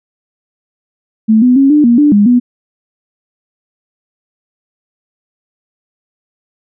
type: tone with pitch steps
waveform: sine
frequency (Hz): 219.5 / 249.5 / 273.2 / 298.3 / 237.1 / 294.2 / 204.9 / 245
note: A3 / B3 / C#4 / D4 / A#3 / D4 / G#3 / B3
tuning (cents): -4 / +18 / -25 / +27 / +30 / +3 / -23 / -14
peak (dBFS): -4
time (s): 1.28-2.4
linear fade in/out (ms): 20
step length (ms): 140
effects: none